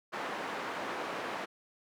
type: band-pass noise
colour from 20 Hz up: white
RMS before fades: -38 dBFS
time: 0.12-1.46 s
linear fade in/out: 20 ms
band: 260 to 1400 Hz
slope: 12 dB/octave
effects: none